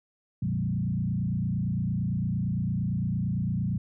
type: tone with frequency modulation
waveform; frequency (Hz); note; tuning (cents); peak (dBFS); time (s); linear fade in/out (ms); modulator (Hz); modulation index
sine; 151.7; D#3; -44; -25; 0.42-3.78; 5; 28.8; 1.9
effects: none